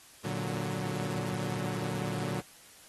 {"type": "chord", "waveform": "sawtooth", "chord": "Bb augmented", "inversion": "none", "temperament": "equal", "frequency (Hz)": [116.54, 146.83, 185], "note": ["Bb2", "D3", "F#3"], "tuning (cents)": [0, 0, 0], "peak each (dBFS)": -33, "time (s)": [0.24, 2.41], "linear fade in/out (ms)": 10, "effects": ["white hiss -55 dBFS RMS until 2.88 s", "AAC 32 kbps"]}